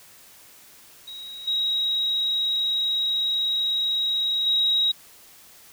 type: tone with level steps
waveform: sine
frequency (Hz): 3818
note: A#7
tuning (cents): +41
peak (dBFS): -35 / -21 / -18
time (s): 1.07-4.92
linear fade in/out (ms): 10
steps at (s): 1.47 / 4.46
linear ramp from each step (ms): 10
effects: white hiss -50 dBFS RMS until 5.72 s